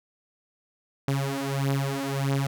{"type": "beating tone pair", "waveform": "sawtooth", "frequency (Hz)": [136.8, 138.4], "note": ["C#3", "C#3"], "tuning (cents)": [-23, -2], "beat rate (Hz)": 1.6, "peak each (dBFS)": -24, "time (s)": [1.08, 2.47], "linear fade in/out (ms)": 2, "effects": []}